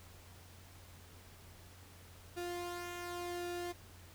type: tone with flanger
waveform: sawtooth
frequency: 351 Hz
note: F4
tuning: 9 cents sharp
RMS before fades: -42 dBFS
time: 2.36-3.73 s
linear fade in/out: 20 ms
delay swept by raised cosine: 1.9 to 2.64 ms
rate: 0.88 Hz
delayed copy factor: -0.5
effects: added 89 Hz sine -57 dBFS peak until 4.14 s + pink hiss -59 dBFS RMS until 4.14 s